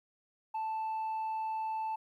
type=tone; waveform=sine; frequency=880 Hz; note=A5; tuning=in tune; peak=-30 dBFS; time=0.54-1.96 s; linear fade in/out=10 ms; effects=tanh soft clip ceiling -32 dBFS + 12-bit